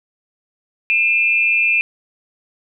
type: tone pair together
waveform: sine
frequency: 2418 / 2637 Hz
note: D7 / E7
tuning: +50 / 0 cents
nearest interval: major second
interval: 150 cents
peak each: -15 / -16 dBFS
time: 0.9-1.81 s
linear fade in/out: 0 ms
effects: none